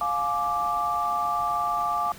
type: chord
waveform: sine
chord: D diminished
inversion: first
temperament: just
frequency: 704.8 / 845.8 / 1174.7 Hz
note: F5 / Ab5 / D6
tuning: +16 / +31 / 0 cents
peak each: -29 / -30 / -25 dBFS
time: 0.01-2.12 s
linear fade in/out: 2 ms
effects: pink hiss -45 dBFS RMS until 2.18 s